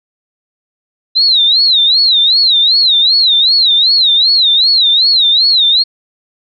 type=tone with vibrato; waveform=sine; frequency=3951 Hz; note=B7; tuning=in tune; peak=-6 dBFS; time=1.15-5.84 s; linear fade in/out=20 ms; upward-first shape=sine; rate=2.6 Hz; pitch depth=180 cents each way; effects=none